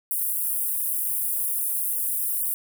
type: high-pass noise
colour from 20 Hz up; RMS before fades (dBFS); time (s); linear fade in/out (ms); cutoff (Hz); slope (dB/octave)
pink; -26; 0.11-2.54; 0; 9700; 48
effects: none